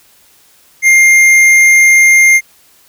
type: tone with tanh clipping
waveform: sine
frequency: 2113 Hz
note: C7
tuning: 16 cents sharp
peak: -5 dBFS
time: 0.82-2.41 s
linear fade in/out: 50 ms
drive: 12 dB
effects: white hiss -47 dBFS RMS until 2.88 s